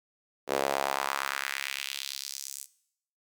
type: tone with high-pass filter sweep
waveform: sawtooth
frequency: 68.8 Hz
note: C#2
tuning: 12 cents flat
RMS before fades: -33 dBFS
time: 0.47-2.67 s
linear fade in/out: 50 ms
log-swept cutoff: 450 to 8300 Hz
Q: 1.9
effects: noise-tail reverb RT60 0.7 s tail -19 dB re dry